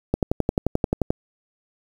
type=click train; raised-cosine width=2 ms; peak=-6 dBFS; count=12; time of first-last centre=0.14-1.105 s; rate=11.4 Hz; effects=7-bit